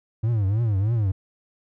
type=tone with vibrato; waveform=triangle; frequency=106.3 Hz; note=G#2; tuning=41 cents sharp; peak=-17 dBFS; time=0.23-1.12 s; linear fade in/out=10 ms; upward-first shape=triangle; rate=3.2 Hz; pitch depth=230 cents each way; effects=none